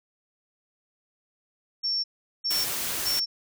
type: tone bursts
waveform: sine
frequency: 5450 Hz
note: F8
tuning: 43 cents flat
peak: -24 dBFS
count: 3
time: 1.83-3.26 s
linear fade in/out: 20 ms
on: 210 ms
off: 400 ms
type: noise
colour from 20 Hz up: white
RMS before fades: -30 dBFS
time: 2.5-3.2 s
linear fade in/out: 10 ms
effects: none